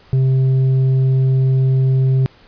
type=tone with tanh clipping; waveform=triangle; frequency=131.8 Hz; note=C3; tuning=13 cents sharp; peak=-12 dBFS; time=0.13-2.26 s; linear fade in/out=0 ms; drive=9 dB; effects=pink hiss -48 dBFS RMS until 2.47 s + resampled to 11025 Hz